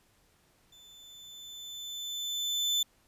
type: tone with level ramp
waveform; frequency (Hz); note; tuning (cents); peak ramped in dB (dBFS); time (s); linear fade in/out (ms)
35% pulse; 3520; A7; 0; -52 to -23; 0.72-2.83; 5
effects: pink hiss -67 dBFS RMS until 3.07 s + resampled to 32000 Hz